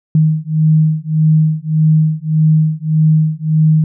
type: beating tone pair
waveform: sine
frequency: 155.56 / 157.26 Hz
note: D#3 / D#3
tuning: 0 / +19 cents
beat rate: 1.7 Hz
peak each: -12 dBFS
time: 0.15-3.84 s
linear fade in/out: 2 ms
effects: none